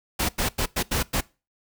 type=noise bursts at uneven times; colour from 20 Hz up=pink; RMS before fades=-24 dBFS; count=6; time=0.19-0.29 / 0.38-0.49 / 0.58-0.66 / 0.76-0.83 / 0.91-1.03 / 1.13-1.21 s; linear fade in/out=10 ms; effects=noise-tail reverb RT60 0.3 s tail -22 dB re dry